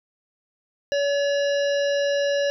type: harmonic tone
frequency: 568 Hz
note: C#5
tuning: 42 cents sharp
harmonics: 1 / 3 / 5 / 7 / 9 / 10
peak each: -20 / -30 / -34 / -37 / -39 / -40 dBFS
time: 0.92-2.5 s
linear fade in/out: 0 ms
effects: none